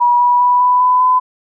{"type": "tone with pitch steps", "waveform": "sine", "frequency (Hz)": [967, 975.4, 983.9, 992.5, 1001.1, 1009.8], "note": ["B5", "B5", "B5", "B5", "B5", "B5"], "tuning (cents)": [-37, -22, -7, 8, 23, 38], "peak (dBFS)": -8, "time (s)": [0, 1.2], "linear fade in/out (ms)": 20, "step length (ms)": 200, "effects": []}